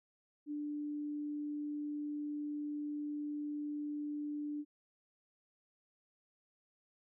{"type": "tone", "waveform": "sine", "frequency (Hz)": 295.2, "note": "D4", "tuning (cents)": 9, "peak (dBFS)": -37, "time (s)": [0.46, 4.65], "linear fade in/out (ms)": 50, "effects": []}